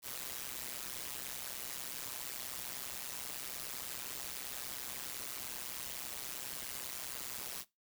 white noise with amplitude modulation, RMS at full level -39 dBFS, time 0.02-7.65 s, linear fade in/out 50 ms, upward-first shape sine, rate 130 Hz, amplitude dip 100%, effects noise-tail reverb RT60 0.2 s tail -19 dB re dry

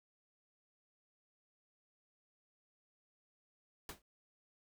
pink noise with exponential decay, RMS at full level -41 dBFS, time 3.89-4.02 s, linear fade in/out 2 ms, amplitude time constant 27 ms, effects none

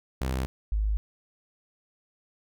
sawtooth / sine tone pair in turn, 64.9 / 52.29 Hz, C2 / G#1, -13 / +13 cents, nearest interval major third, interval 374 cents, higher first, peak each -23 dBFS, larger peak neither, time 0.21-0.46 / 0.72-0.97 s, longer neither, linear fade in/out 0 ms, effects none

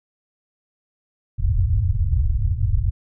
white low-pass noise, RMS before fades -19 dBFS, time 1.38-2.91 s, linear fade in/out 20 ms, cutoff 110 Hz, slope 48 dB/octave, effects none

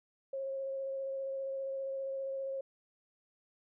sine tone with vibrato, 540 Hz, C#5, 45 cents flat, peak -35 dBFS, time 0.33-2.61 s, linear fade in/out 5 ms, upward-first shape square, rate 15 Hz, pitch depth 10 cents each way, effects none

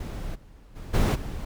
brown noise with level steps, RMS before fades -33 / -50 / -38 / -19 / -33 dBFS, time 0-1.45 s, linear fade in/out 5 ms, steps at 0.34 / 0.75 / 0.93 / 1.14 s, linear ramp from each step 20 ms, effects none

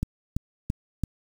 click train, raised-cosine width 5 ms, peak -13 dBFS, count 4, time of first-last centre 0.03-1.037 s, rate 2.98 Hz, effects 7-bit

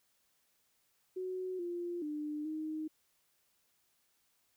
sine tone with pitch steps, 370.4 / 348.4 / 299.7 / 311.5 Hz, F#4 / F4 / D4 / D#4, +2 / -4 / +35 / +2 cents, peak -36 dBFS, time 1.16-2.88 s, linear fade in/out 10 ms, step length 430 ms, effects white hiss -75 dBFS RMS until 4.56 s

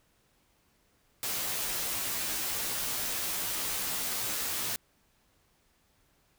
white noise with comb filter, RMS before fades -33 dBFS, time 1.23-4.76 s, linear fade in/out 0 ms, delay 14 ms, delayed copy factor -1, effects pink hiss -69 dBFS RMS until 6.38 s

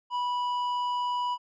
triangle tone with tanh clipping, 982 Hz, B5, 10 cents flat, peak -28 dBFS, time 0.1-1.38 s, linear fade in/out 50 ms, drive 12 dB, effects none

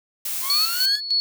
blue noise, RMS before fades -27 dBFS, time 0.25-0.86 s, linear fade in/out 5 ms
sawtooth linear sweep, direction up, 1016 to 1743 Hz, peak -26 dBFS, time 0.41-1.01 s, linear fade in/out 50 ms
sine tone with tremolo, 4392 Hz, C#8, 17 cents flat, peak -17 dBFS, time 0.5-1.2 s, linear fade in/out 0 ms, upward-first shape square, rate 3.3 Hz, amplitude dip 70%
effects none

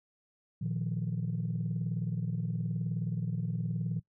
sine chord, Bb suspended fourth, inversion none, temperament equal, 116.54 / 155.56 / 174.61 Hz, Bb2 / Eb3 / F3, 0 / 0 / 0 cents, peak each -34 dBFS, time 0.61-4 s, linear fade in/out 10 ms, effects noise-tail reverb RT60 0.1 s tail -20 dB re dry + tanh soft clip ceiling -24 dBFS

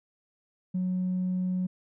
triangle tone with tanh clipping, 183.4 Hz, F#3, 15 cents flat, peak -26 dBFS, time 0.74-1.67 s, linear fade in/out 10 ms, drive 5 dB, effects none

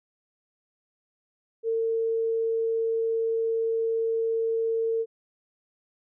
sine tone, 452.9 Hz, A#4, 50 cents flat, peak -23 dBFS, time 1.63-5.06 s, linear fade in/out 50 ms, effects none

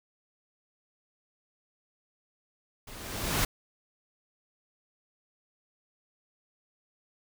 pink noise with level ramp, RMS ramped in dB -47 to -25 dBFS, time 2.87-3.45 s, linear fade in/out 5 ms, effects none

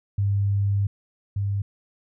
sine tone pair in turn, 100 / 100 Hz, G2 / G2, +35 / +35 cents, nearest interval unison, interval 0 cents, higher neither, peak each -19 / -22 dBFS, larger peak first, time 0.18-0.87 / 1.36-1.62 s, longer first, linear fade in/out 5 ms, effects none

